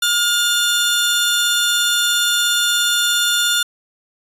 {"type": "tone pair together", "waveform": "sawtooth", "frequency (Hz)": [1421, 3544], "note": ["F6", "A7"], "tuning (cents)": [30, 12], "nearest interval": "octave + major third", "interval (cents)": 1582, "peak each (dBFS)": -14, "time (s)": [0.02, 3.63], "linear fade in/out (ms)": 5, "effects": ["resampled to 32000 Hz"]}